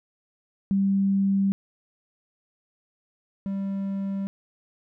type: tone pair in turn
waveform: sine / triangle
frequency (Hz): 196 / 196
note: G3 / G3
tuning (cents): 0 / 0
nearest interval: unison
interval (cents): 0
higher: neither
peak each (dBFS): -19 / -24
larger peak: first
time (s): 0.71-1.52 / 3.46-4.27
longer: neither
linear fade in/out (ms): 0
effects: none